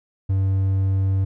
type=tone; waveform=triangle; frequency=96.3 Hz; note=G2; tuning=30 cents flat; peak=-15 dBFS; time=0.29-1.25 s; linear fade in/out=10 ms; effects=none